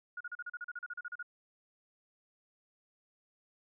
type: tone bursts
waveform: sine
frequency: 1442 Hz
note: F#6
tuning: 45 cents flat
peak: -38 dBFS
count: 15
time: 0.17-1.228 s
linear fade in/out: 5 ms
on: 36 ms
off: 37 ms
effects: none